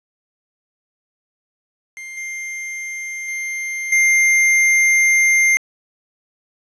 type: tone with level steps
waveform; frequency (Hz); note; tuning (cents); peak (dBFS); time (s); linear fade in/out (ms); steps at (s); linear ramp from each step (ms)
square; 2100; C7; +6; -31 / -26 / -23 / -12; 1.97-5.57; 0; 2.17 / 3.28 / 3.92; 5
effects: resampled to 22050 Hz + 8-bit